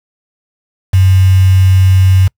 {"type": "tone with quantisation", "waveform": "sine", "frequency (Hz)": 94, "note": "F#2", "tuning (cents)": 28, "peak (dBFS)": -4, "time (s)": [0.93, 2.28], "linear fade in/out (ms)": 10, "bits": 4, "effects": ["noise-tail reverb RT60 0.1 s tail -26 dB re dry"]}